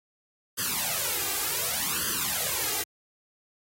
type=noise with flanger; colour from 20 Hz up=white; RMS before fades=-29 dBFS; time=0.57-2.84 s; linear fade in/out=20 ms; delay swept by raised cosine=0.63 to 2.53 ms; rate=0.67 Hz; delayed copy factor=+1; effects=high-pass 80 Hz 12 dB/octave + AAC 48 kbps